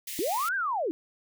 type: high-pass noise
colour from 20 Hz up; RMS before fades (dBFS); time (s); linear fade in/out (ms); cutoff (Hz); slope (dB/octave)
white; -37; 0.07-0.49; 5; 1800; 96
type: linear two-way sweep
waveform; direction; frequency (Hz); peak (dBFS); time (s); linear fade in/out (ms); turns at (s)
sine; up then down; 287.7 to 1630 to 287.7; -26; 0.19-0.91; 0; 0.55
effects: none